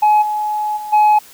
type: tone with level steps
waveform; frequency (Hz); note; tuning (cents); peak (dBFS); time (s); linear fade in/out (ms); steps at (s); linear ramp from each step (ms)
sine; 846; G#5; +32; -6 / -16 / -24 / -5; 0.02-1.19; 10; 0.21 / 0.76 / 0.92; 20
effects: tanh soft clip ceiling -7 dBFS + white hiss -42 dBFS RMS until 1.33 s